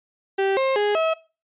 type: tone with pitch steps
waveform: 35% pulse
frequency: 389.5 / 532 / 414.3 / 645 Hz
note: G4 / C5 / G#4 / E5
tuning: -11 / +29 / -4 / -38 cents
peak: -17 dBFS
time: 0.38-1.14 s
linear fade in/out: 10 ms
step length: 190 ms
effects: noise-tail reverb RT60 0.3 s tail -19 dB re dry + resampled to 8000 Hz